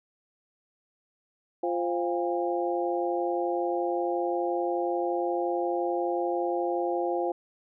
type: harmonic tone with a mistuned harmonic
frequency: 174.61 Hz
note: F3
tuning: in tune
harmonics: 2 / 3 / 4 / 5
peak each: -29 / -31 / -32 / -33 dBFS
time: 1.63-7.32 s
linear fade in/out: 5 ms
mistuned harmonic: 5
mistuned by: -130 cents
effects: none